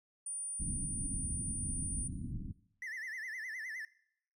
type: tone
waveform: sine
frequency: 9350 Hz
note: D9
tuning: 9 cents flat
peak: -38 dBFS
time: 0.26-2.08 s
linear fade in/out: 5 ms
type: low-pass noise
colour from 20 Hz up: pink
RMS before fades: -40 dBFS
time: 0.59-2.53 s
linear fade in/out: 20 ms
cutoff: 280 Hz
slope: 48 dB/octave
type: tone with vibrato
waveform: triangle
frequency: 1891 Hz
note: A#6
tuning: 24 cents sharp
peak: -38 dBFS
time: 2.82-3.85 s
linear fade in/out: 2 ms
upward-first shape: sine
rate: 9.7 Hz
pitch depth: 160 cents each way
effects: noise-tail reverb RT60 0.7 s tail -19 dB re dry